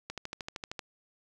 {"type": "click train", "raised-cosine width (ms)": 0.2, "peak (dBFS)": -20, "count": 10, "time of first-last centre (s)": [0.1, 0.792], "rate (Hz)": 13, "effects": []}